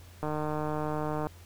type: click train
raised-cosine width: 1 ms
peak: -19 dBFS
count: 159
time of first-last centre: 0.23-1.269 s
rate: 152 Hz
effects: added 87 Hz sine -49 dBFS peak until 1.45 s + pink hiss -56 dBFS RMS until 1.45 s